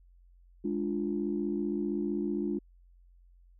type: chord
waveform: sine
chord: D diminished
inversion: second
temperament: equal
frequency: 207.7 / 293.7 / 349.2 Hz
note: Ab3 / D4 / F4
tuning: 0 / 0 / 0 cents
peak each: -33 dBFS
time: 0.64-2.59 s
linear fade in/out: 10 ms
effects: tanh soft clip ceiling -19 dBFS + added 44 Hz sine -56 dBFS peak until 3.59 s